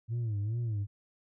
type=tone with vibrato; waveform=sine; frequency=110 Hz; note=A2; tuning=in tune; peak=-27 dBFS; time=0.08-0.87 s; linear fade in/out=50 ms; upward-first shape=sine; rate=2.4 Hz; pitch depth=150 cents each way; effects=tanh soft clip ceiling -29 dBFS